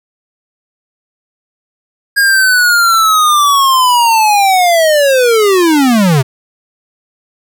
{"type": "linear sweep", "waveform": "square", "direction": "down", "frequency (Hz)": [1636, 123.47], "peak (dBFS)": -7, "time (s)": [2.16, 6.23], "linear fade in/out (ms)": 20, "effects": []}